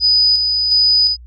sine tone with tremolo, 4978 Hz, D#8, in tune, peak -9 dBFS, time 0-1.17 s, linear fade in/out 50 ms, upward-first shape square, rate 1.4 Hz, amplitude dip 40%, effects added 60 Hz sine -35 dBFS peak until 1.26 s

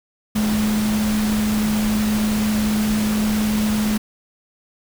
sine tone in noise, 213.5 Hz, G#3, 48 cents sharp, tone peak -17 dBFS, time 0.35-3.98 s, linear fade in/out 10 ms, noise pink, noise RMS -27 dBFS, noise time 0.35-3.98 s, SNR +7 dB, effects none

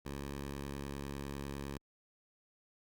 10% pulse tone, 69.9 Hz, C#2, 15 cents sharp, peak -32 dBFS, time 0.05-1.78 s, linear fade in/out 10 ms, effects Opus 48 kbps

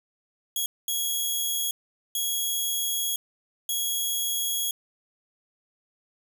10% pulse tone bursts at uneven times, 3322 Hz, G#7, in tune, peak -17 dBFS, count 4, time 0.56-0.66 / 0.88-1.71 / 2.15-3.16 / 3.69-4.71 s, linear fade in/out 2 ms, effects none

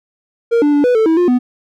triangle tone with pitch steps, 466 / 293.1 / 289.6 / 493.8 / 441.2 / 323.6 / 354 / 248.4 Hz, A#4 / D4 / D4 / B4 / A4 / E4 / F4 / B3, -1 / -3 / -24 / 0 / +5 / -32 / +23 / +10 cents, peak -7 dBFS, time 0.51-1.39 s, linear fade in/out 20 ms, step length 110 ms, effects none

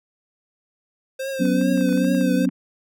square tone with vibrato, 523.3 Hz, C5, in tune, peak -26 dBFS, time 1.19-2.46 s, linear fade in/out 10 ms, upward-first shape triangle, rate 2.4 Hz, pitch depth 72 cents each way
sine chord, F# suspended fourth, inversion none, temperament equal, 185 / 246.9 / 277.2 Hz, F#3 / B3 / C#4, 0 / 0 / 0 cents, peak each -21 dBFS, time 1.39-2.5 s, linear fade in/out 20 ms
clicks, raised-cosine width 0.5 ms, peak -27 dBFS, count 12, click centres 1.454 / 1.613 / 1.776 / 1.81 / 1.891 / 1.927 / 1.975 / 2.045 / 2.148 / 2.211 / 2.45 / 2.49 s
effects none

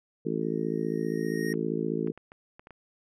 harmonic tone, 55.1 Hz, A1, 3 cents sharp, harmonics 3 / 4 / 5 / 6 / 7 / 8, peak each -34 / -34 / -34 / -34 / -34 / -34 dBFS, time 0.25-2.12 s, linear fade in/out 10 ms
square tone with exponential growth, 1864.7 Hz, A#6, in tune, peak -34 dBFS, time 0.42-1.53 s, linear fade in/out 2 ms, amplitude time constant 240 ms
clicks, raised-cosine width 0.5 ms, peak -32 dBFS, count 7, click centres 1.54 / 2.074 / 2.176 / 2.319 / 2.595 / 2.671 / 2.707 s
effects resampled to 32000 Hz

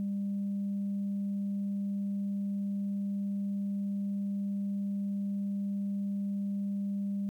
sine tone, 199.6 Hz, G3, 32 cents sharp, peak -29 dBFS, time 0-7.29 s, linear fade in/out 0 ms, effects tanh soft clip ceiling -27 dBFS + 11-bit

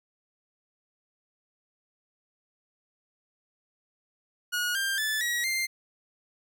sawtooth tone with pitch steps, 1449 / 1589.3 / 1743.2 / 1912 / 2097 Hz, F#6 / G6 / A6 / A#6 / C7, -37 / +23 / -17 / +43 / +3 cents, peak -23 dBFS, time 4.52-5.67 s, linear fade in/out 20 ms, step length 230 ms, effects none

